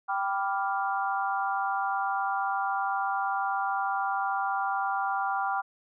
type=chord; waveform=sine; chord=G dominant seventh; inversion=none; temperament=equal; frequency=784 / 987.8 / 1174.7 / 1396.9 Hz; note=G5 / B5 / D6 / F6; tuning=0 / 0 / 0 / 0 cents; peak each=-29 / -34 / -33 / -33 dBFS; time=0.08-5.62 s; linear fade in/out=20 ms; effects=none